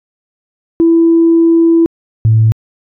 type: tone pair in turn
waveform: sine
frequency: 332.1 / 110.83 Hz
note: E4 / A2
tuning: +13 / +13 cents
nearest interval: octave + perfect fifth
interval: 1900 cents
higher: first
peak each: -4 dBFS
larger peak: neither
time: 0.8-1.86 / 2.25-2.52 s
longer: first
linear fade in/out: 0 ms
effects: tanh soft clip ceiling 0 dBFS